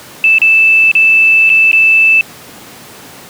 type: tone with dropouts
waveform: sine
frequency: 2638 Hz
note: E7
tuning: 1 cent sharp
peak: -4 dBFS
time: 0.24-2.21 s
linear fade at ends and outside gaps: 1 ms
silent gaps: 0.384-0.417 / 0.915-0.952 / 1.494-1.5 / 1.715-1.73 s
effects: pink hiss -33 dBFS RMS until 3.29 s + high-pass 150 Hz 12 dB/octave